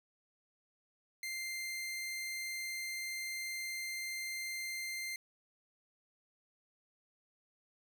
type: tone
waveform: sawtooth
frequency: 2093 Hz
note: C7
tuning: in tune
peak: -35 dBFS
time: 1.23-5.16 s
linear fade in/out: 2 ms
effects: none